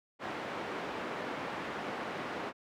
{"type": "band-pass noise", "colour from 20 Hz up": "pink", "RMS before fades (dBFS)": -39, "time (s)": [0.19, 2.53], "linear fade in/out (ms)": 50, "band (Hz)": [270, 2000], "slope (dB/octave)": 12, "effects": []}